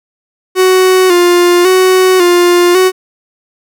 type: tone with vibrato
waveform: 45% pulse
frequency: 362 Hz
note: F#4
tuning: 38 cents flat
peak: -5 dBFS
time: 0.55-2.92 s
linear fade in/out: 50 ms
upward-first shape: square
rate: 0.91 Hz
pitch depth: 49 cents each way
effects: none